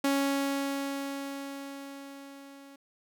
sawtooth tone with level ramp, 277.2 Hz, C#4, in tune, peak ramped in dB -20 to -45 dBFS, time 0.04-2.76 s, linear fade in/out 5 ms, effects none

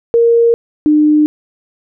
sine tone pair in turn, 466.2 / 302 Hz, A#4 / D4, 0 / +48 cents, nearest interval minor sixth, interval 752 cents, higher first, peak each -6 dBFS, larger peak neither, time 0.14-0.54 / 0.86-1.26 s, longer neither, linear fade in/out 0 ms, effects none

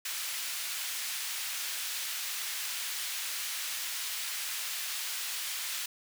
pink high-pass noise, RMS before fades -36 dBFS, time 0.05-5.86 s, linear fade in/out 5 ms, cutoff 2200 Hz, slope 12 dB/octave, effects none

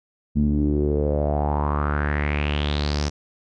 sawtooth tone with low-pass filter sweep, 73.42 Hz, D2, in tune, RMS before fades -22 dBFS, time 0.35-3.1 s, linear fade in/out 20 ms, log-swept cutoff 210 to 5800 Hz, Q 5.2, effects none

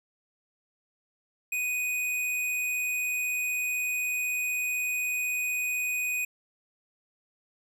square tone, 2489 Hz, D#7, in tune, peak -28 dBFS, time 1.52-6.25 s, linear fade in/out 5 ms, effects none

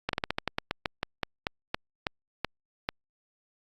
slowing click train, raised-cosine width 0.3 ms, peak -11 dBFS, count 17, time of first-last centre 0.09-2.889 s, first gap 42 ms, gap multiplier 1.17, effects Opus 48 kbps

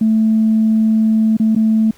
sine tone with dropouts, 220 Hz, A3, in tune, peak -9 dBFS, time 0.01-1.91 s, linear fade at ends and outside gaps 5 ms, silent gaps 1.369-1.398 / 1.551-1.561 s, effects tanh soft clip ceiling -5 dBFS + pink hiss -48 dBFS RMS until 1.97 s

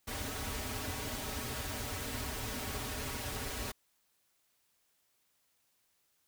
pink noise with comb filter, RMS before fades -39 dBFS, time 0.07-3.72 s, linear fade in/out 10 ms, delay 5.8 ms, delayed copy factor -0.95, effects white hiss -75 dBFS RMS until 6.27 s

